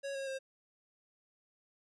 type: tone with pitch steps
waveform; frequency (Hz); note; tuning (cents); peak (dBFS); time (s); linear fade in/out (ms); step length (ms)
square; 554.4 / 543.6 / 533; C#5 / C#5 / C5; 0 / -34 / +32; -38; 0.03-0.39; 20; 120
effects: resampled to 22050 Hz